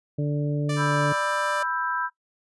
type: harmonic tone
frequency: 146.4 Hz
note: D3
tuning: 5 cents flat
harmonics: 1 / 2 / 3 / 4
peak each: -23 / -29 / -33 / -35 dBFS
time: 0.18-1.13 s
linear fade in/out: 10 ms
type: tone with pitch glide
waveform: sawtooth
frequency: 587.3 to 592.1 Hz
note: D5 to D5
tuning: 0 to +14 cents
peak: -24 dBFS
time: 0.69-1.63 s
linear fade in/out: 5 ms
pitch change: +14 cents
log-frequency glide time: 1.03-1.28 s
type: chord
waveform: sine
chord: E minor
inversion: second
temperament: just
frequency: 988.9 / 1318.5 / 1582.2 Hz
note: B5 / E6 / G6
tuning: +2 / 0 / +16 cents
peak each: -29 dBFS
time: 0.76-2.1 s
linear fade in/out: 50 ms
effects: noise-tail reverb RT60 0.1 s tail -17 dB re dry + resampled to 24000 Hz